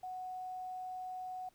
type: tone with quantisation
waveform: sine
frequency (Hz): 740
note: F#5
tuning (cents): 0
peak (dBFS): -40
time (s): 0.03-1.49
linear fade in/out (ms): 5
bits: 11
effects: pink hiss -71 dBFS RMS until 1.54 s